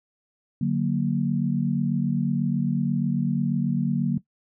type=chord; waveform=sine; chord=D augmented; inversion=none; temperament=equal; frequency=146.83 / 185 / 233.1 Hz; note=D3 / F#3 / A#3; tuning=0 / 0 / 0 cents; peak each=-25 dBFS; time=0.61-4.18 s; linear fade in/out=5 ms; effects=noise-tail reverb RT60 0.1 s tail -17 dB re dry